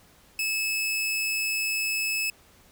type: tone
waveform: sawtooth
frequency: 2600 Hz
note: E7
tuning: 24 cents flat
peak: -22 dBFS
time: 0.39-2.3 s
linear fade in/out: 2 ms
effects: pink hiss -57 dBFS RMS until 2.71 s